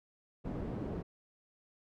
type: low-pass noise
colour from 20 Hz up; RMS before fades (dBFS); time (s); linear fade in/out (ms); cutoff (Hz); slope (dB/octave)
white; -39; 0.44-1.03; 20; 310; 12
effects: none